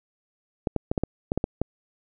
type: clicks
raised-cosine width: 2 ms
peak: -10 dBFS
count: 9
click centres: 0.672 / 0.763 / 0.915 / 0.978 / 1.036 / 1.319 / 1.376 / 1.441 / 1.616 s
effects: none